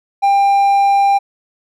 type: tone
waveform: triangle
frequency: 796 Hz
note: G5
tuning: 26 cents sharp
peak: -7 dBFS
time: 0.22-1.19 s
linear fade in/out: 20 ms
effects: none